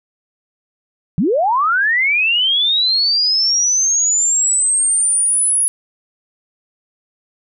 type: linear sweep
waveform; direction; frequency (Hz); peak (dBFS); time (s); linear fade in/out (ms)
sine; up; 141.8 to 10548; -12; 1.18-5.68; 0
effects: none